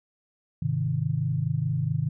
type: chord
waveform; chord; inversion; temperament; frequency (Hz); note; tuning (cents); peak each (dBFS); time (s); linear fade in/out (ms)
sine; Ab major; none; equal; 103.83 / 130.81 / 155.56; Ab2 / C3 / Eb3; 0 / 0 / 0; -31 / -27 / -27; 0.62-2.09; 5
effects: none